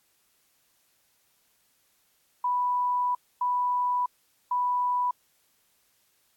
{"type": "tone bursts at uneven times", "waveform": "sine", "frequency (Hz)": 987, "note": "B5", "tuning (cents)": -1, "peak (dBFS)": -23, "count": 3, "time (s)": [[2.44, 3.15], [3.41, 4.06], [4.51, 5.11]], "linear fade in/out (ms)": 5, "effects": ["white hiss -68 dBFS RMS until 6.36 s", "AAC 64 kbps"]}